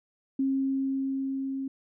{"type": "tone with level ramp", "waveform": "sine", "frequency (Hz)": 269.2, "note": "C4", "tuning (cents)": 49, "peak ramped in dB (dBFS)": [-23, -30], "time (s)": [0.39, 1.68], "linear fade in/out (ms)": 5, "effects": []}